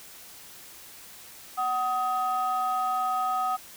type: tone pair together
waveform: sine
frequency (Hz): 750 / 1258.1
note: F#5 / D#6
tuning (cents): +23 / +19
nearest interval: major sixth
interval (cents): 896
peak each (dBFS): -26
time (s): 1.57-3.57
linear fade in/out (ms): 20
effects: tanh soft clip ceiling -19 dBFS + white hiss -47 dBFS RMS until 3.76 s